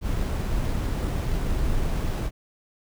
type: noise with sample-and-hold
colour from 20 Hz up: brown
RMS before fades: -25 dBFS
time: 0.01-2.31 s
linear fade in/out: 50 ms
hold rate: 8820 Hz
effects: none